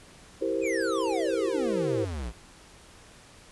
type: chord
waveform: sine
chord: C dominant seventh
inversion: first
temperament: equal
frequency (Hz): 329.6 / 392 / 466.2 / 523.3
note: E4 / G4 / Bb4 / C5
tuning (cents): 0 / 0 / 0 / 0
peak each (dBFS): -31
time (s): 0.41-2.05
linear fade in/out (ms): 10
type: exponential sweep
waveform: square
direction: down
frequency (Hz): 2590 to 51.91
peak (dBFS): -32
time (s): 0.61-2.33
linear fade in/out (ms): 50
effects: pink hiss -52 dBFS RMS until 3.51 s + resampled to 24000 Hz